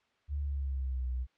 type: tone with pitch glide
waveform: sine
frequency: 72 to 62.68 Hz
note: D2 to B1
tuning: -34 to +26 cents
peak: -31 dBFS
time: 0.28-1.27 s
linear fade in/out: 50 ms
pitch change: -240 cents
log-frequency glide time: 0.4-1.07 s
effects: white hiss -72 dBFS RMS until 1.37 s + low-pass 3000 Hz 12 dB/octave